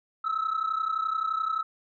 sine tone pair together, 1286.9 / 1318.5 Hz, E6 / E6, -42 / 0 cents, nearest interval unison, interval 42 cents, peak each -27 dBFS, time 0.24-1.63 s, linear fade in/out 10 ms, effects tanh soft clip ceiling -22 dBFS

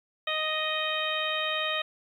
harmonic tone, 622.3 Hz, D#5, in tune, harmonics 1 / 2 / 3 / 4 / 5 / 6, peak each -34 / -34 / -34 / -34 / -34 / -34 dBFS, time 0.27-1.82 s, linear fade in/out 5 ms, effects 10-bit

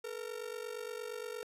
45% pulse ring-modulated tone, 458.9 Hz, A#4, 27 cents flat, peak -37 dBFS, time 0.04-1.43 s, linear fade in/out 0 ms, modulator 24.3 Hz, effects resampled to 32000 Hz

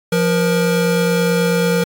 square tone pair together, 174.61 / 474.6 Hz, F3 / A#4, 0 / +31 cents, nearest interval octave + perfect fourth, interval 1731 cents, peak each -17 dBFS, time 0.12-1.84 s, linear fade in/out 5 ms, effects AAC 64 kbps

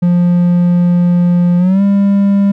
triangle tone with pitch glide, 175.6 to 199.39 Hz, F3 to G3, +10 to +30 cents, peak -5 dBFS, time 0.02-2.52 s, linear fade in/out 10 ms, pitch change +220 cents, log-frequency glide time 1.58-1.82 s, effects none

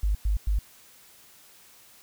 sine tone bursts, 50.9 Hz, G#1, 34 cents flat, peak -21 dBFS, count 3, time 0.03-0.59 s, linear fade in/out 5 ms, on 120 ms, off 100 ms, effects white hiss -54 dBFS RMS until 2.02 s

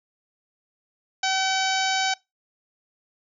harmonic tone with a mistuned harmonic, 763 Hz, G5, 47 cents flat, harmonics 1 / 2 / 3 / 4 / 5 / 6 / 7 / 8 / 9, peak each -25 / -28 / -30 / -31 / -32 / -33 / -33 / -34 / -35 dBFS, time 1.23-2.14 s, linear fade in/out 5 ms, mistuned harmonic 9, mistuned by +23 cents, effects noise-tail reverb RT60 0.2 s tail -23 dB re dry

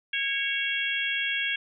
harmonic tone with a mistuned harmonic, 548 Hz, C#5, 20 cents flat, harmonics 3 / 4 / 5 / 6, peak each -31 / -31 / -31 / -31 dBFS, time 0.13-1.56 s, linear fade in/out 5 ms, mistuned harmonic 4, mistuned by +31 cents, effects none

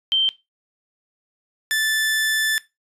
sine / sawtooth tone pair in turn, 3127 / 1755 Hz, G7 / A6, -5 / -5 cents, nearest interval minor seventh, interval 1000 cents, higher first, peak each -15 dBFS, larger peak neither, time 0.12-0.29 / 1.71-2.58 s, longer second, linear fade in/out 0 ms, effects noise-tail reverb RT60 0.2 s tail -17 dB re dry + resampled to 32000 Hz

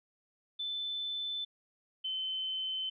sine tone pair in turn, 3520 / 3064 Hz, A7 / G7, 0 / -40 cents, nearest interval major second, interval 240 cents, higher first, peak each -34 / -33 dBFS, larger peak second, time 0.59-1.45 / 2.04-2.9 s, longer neither, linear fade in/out 10 ms, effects none

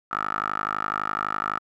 10% pulse tone with band-pass filter, 51.91 Hz, G#1, in tune, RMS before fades -28 dBFS, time 0.11-1.59 s, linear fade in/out 10 ms, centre 1300 Hz, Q 6.4, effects none

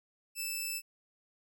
10% pulse tone, 2637 Hz, E7, in tune, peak -26 dBFS, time 0.35-0.82 s, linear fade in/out 50 ms, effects none

